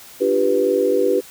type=chord; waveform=sine; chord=G dominant seventh; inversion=second; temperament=equal; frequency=293.7 / 349.2 / 392 / 493.9 Hz; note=D4 / F4 / G4 / B4; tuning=0 / 0 / 0 / 0 cents; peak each=-24 / -24 / -18 / -18 dBFS; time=0.2-1.21 s; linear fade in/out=20 ms; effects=white hiss -42 dBFS RMS until 1.3 s